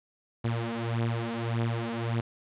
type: beating tone pair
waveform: sawtooth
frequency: 115.1 / 116.8 Hz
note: A#2 / A#2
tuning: -22 / +4 cents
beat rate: 1.7 Hz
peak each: -27 dBFS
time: 0.44-2.21 s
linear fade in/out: 10 ms
effects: resampled to 8000 Hz + 9-bit